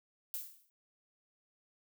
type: noise with exponential decay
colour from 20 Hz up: violet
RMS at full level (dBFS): -37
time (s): 0.34-0.7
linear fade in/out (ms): 0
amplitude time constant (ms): 78
effects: none